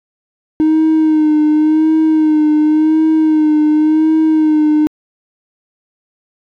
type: tone with vibrato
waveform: triangle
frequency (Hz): 310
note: D#4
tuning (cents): -6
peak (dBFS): -5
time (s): 0.6-4.87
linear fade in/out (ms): 0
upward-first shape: sine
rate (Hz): 0.91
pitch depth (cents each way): 37
effects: tanh soft clip ceiling -3 dBFS